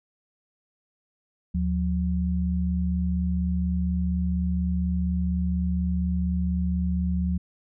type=tone pair together; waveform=sine; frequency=75.8 / 180 Hz; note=D#2 / F#3; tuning=-45 / -47 cents; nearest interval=octave + minor third; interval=1498 cents; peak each=-25 dBFS; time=1.54-7.38 s; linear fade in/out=10 ms; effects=none